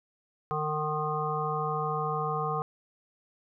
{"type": "harmonic tone with a mistuned harmonic", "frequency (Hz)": 152.2, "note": "D#3", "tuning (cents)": -38, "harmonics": [1, 3, 5, 7, 8], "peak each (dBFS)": [-34, -34, -34, -34, -34], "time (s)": [0.51, 2.62], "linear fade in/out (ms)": 0, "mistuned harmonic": 8, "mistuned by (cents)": 20, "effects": []}